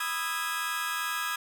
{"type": "chord", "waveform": "sawtooth", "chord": "E major seventh", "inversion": "second", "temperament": "just", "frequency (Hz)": [988.9, 1236.1, 1318.5, 1648.1], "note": ["B5", "D#6", "E6", "G#6"], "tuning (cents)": [2, -12, 0, -14], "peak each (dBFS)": [-35, -31, -33, -29], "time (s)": [0, 1.36], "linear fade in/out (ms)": 5, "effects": []}